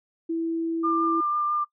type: tone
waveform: sine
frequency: 329.6 Hz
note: E4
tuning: in tune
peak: -24 dBFS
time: 0.29-1.21 s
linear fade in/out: 10 ms
type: tone with vibrato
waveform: sine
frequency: 1195 Hz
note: D6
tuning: 30 cents sharp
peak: -22 dBFS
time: 0.83-1.65 s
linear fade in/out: 20 ms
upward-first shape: sine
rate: 6 Hz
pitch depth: 12 cents each way
effects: noise-tail reverb RT60 0.1 s tail -24 dB re dry